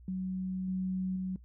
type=tone with level steps; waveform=sine; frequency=186.5 Hz; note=F#3; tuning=14 cents sharp; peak=-32 / -30 / -32 dBFS; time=0.08-1.36 s; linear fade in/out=2 ms; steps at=0.68 / 1.16 s; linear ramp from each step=2 ms; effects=noise-tail reverb RT60 0.1 s tail -21 dB re dry + added 60 Hz sine -51 dBFS peak until 1.44 s